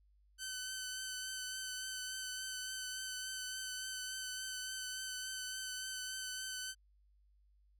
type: tone with vibrato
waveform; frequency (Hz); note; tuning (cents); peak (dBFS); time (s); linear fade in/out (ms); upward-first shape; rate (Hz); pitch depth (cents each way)
10% pulse; 1522; F#6; +48; -32; 0.38-6.75; 50; triangle; 3.5; 20
effects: added 50 Hz sine -66 dBFS peak until 7.79 s